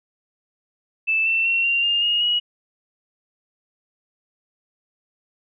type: tone with pitch steps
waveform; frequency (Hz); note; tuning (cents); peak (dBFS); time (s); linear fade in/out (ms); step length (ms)
sine; 2637 / 2680 / 2724 / 2768 / 2813 / 2859 / 2906; E7 / E7 / F7 / F7 / F7 / F7 / F#7; 0 / +28 / -44 / -16 / +12 / +40 / -32; -17; 1.07-2.4; 20; 190
effects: none